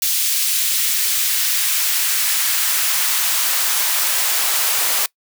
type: noise with high-pass filter sweep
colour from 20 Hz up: white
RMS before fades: -18 dBFS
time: 0.02-5.06 s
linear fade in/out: 2 ms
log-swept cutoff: 3100 to 560 Hz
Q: 0.81
effects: noise-tail reverb RT60 0.1 s tail -23 dB re dry